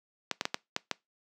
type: clicks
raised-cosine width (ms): 0.2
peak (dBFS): -11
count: 6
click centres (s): 0.313 / 0.411 / 0.454 / 0.544 / 0.764 / 0.913
effects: noise-tail reverb RT60 0.2 s tail -23 dB re dry + high-pass 200 Hz 12 dB/octave